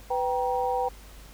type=tone cluster; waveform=sine; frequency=497.8 / 779 / 947 Hz; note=B4 / G5 / A#5; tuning=+14 / -11 / +27 cents; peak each=-28 / -27 / -31 dBFS; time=0.1-0.89 s; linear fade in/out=10 ms; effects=added 50 Hz sine -46 dBFS peak until 1.33 s + pink hiss -51 dBFS RMS until 1.33 s